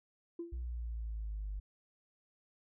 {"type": "tone with exponential decay", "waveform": "sine", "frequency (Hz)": 340, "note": "F4", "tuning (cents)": -46, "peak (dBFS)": -35, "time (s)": [0.39, 0.66], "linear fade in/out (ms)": 5, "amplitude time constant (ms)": 57}
{"type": "linear sweep", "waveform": "sine", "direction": "down", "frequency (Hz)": [61.74, 49], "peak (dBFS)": -36, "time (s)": [0.52, 1.6], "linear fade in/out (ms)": 10}
{"effects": ["tanh soft clip ceiling -33 dBFS"]}